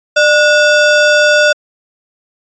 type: ring-modulated tone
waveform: square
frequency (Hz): 1028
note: C6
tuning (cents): -31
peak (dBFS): -4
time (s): 0.16-1.53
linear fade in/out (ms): 10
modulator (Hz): 429
effects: resampled to 16000 Hz